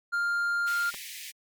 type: tone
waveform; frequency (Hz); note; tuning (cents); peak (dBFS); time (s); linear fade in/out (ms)
triangle; 1400; F6; +4; -23; 0.12-0.91; 20
type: high-pass noise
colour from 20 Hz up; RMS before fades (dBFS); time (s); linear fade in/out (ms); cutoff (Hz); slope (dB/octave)
pink; -41; 0.66-1.32; 20; 1800; 96
type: clicks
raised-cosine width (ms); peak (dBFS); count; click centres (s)
0.3; -26; 2; 0.941 / 0.946
effects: MP3 96 kbps